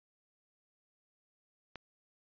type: click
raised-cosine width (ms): 0.3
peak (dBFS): -27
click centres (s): 1.757
effects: resampled to 11025 Hz